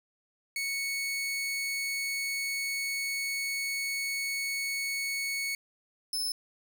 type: tone pair in turn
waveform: sawtooth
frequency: 2215 / 5253 Hz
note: C#7 / E8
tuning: -2 / -7 cents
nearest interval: octave + minor third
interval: 1495 cents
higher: second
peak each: -27 dBFS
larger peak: neither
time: 0.56-5.55 / 6.13-6.32 s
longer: first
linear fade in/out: 2 ms
effects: none